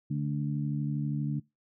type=harmonic tone; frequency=72.5 Hz; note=D2; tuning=22 cents flat; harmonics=2 / 3 / 4; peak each=-29 / -35 / -37 dBFS; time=0.1-1.4 s; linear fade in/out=10 ms; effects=noise-tail reverb RT60 0.2 s tail -22 dB re dry